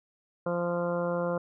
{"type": "harmonic tone", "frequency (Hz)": 173.6, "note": "F3", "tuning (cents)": -10, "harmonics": [1, 2, 3, 4, 5, 6, 7, 8], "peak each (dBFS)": [-33, -37, -29, -40, -43, -39, -43, -41], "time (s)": [0.46, 1.38], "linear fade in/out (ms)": 5, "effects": []}